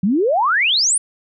sine exponential sweep, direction up, 176.5 to 9956 Hz, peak -13 dBFS, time 0.03-0.98 s, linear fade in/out 5 ms, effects none

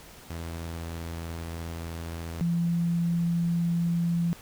sawtooth / sine tone pair in turn, 83.2 / 170.19 Hz, E2 / F3, +17 / -44 cents, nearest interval octave, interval 1239 cents, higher second, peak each -30 / -23 dBFS, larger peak second, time 0.3-2.41 / 2.41-4.33 s, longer first, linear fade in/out 0 ms, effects pink hiss -49 dBFS RMS until 4.41 s

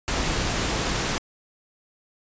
pink noise, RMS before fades -25 dBFS, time 0.08-1.18 s, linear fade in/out 0 ms, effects resampled to 16000 Hz

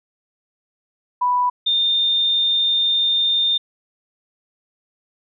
sine tone pair in turn, 987.8 / 3623 Hz, B5 / A7, 0 / +50 cents, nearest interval octave + minor seventh, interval 2250 cents, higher second, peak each -15 dBFS, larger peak neither, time 1.21-1.5 / 1.66-3.58 s, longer second, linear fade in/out 10 ms, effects none

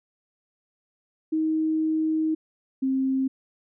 sine tone pair in turn, 315.4 / 265.2 Hz, D#4 / C4, +24 / +23 cents, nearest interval minor third, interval 301 cents, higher first, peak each -21 dBFS, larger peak neither, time 1.32-2.35 / 2.82-3.28 s, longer first, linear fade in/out 10 ms, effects none

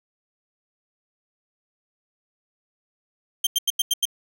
sawtooth tone bursts, 3160 Hz, G7, 13 cents sharp, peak -15 dBFS, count 6, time 3.44-4.054 s, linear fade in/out 5 ms, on 29 ms, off 88 ms, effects none

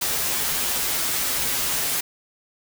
white noise with comb filter, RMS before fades -24 dBFS, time 0.01-2.01 s, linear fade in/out 10 ms, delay 10 ms, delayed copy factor -0.65, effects none

